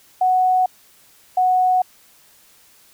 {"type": "tone pair in turn", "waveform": "sine", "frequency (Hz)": [740, 737.4], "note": ["F#5", "F#5"], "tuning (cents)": [0, -6], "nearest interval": "unison", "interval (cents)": 6, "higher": "first", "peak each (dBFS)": -13, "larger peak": "neither", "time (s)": [[0.21, 0.66], [1.37, 1.82]], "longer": "neither", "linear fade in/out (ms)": 5, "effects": ["white hiss -52 dBFS RMS until 2.93 s"]}